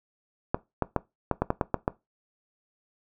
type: clicks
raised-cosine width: 1 ms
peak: -9 dBFS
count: 9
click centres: 0.545 / 0.823 / 0.963 / 1.313 / 1.42 / 1.504 / 1.612 / 1.743 / 1.879 s
effects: noise-tail reverb RT60 0.2 s tail -19 dB re dry